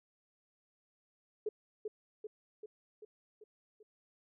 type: tone with echo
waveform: sine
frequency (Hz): 426.2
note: G#4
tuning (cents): +45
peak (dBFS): -32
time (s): 1.46-1.49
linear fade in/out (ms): 5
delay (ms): 390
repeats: 6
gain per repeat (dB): -4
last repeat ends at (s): 3.83
effects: none